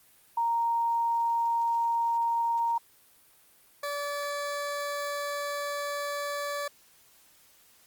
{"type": "tone pair in turn", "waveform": ["sine", "20% pulse"], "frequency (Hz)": [930, 576.4], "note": ["A#5", "D5"], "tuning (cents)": [-4, -33], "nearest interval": "minor sixth", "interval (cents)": 829, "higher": "first", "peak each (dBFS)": [-24, -26], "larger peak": "first", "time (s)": [[0.37, 2.78], [3.83, 6.68]], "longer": "second", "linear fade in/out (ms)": 5, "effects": ["white hiss -60 dBFS RMS until 7.86 s", "Opus 32 kbps"]}